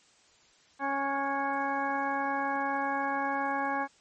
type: harmonic tone with a mistuned harmonic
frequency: 276.3 Hz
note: C#4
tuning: 6 cents flat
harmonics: 1 / 2 / 3 / 4 / 5 / 6 / 8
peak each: -36 / -38 / -31 / -35 / -43 / -35 / -43 dBFS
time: 0.79-3.88 s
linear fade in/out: 50 ms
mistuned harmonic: 5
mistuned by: +44 cents
effects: white hiss -62 dBFS RMS until 4 s + MP3 32 kbps